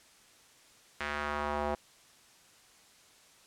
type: tone with band-pass filter sweep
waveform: square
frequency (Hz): 73.6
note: D2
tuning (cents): +4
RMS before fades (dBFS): -34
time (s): 1-1.75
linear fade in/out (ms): 5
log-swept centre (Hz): 1900 to 710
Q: 1.6
effects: white hiss -60 dBFS RMS until 3.46 s + low-pass 9000 Hz 12 dB/octave